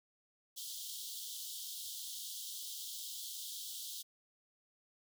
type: high-pass noise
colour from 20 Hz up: pink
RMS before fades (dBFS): -45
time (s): 0.56-4.03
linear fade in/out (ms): 20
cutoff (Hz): 3100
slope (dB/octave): 96
effects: none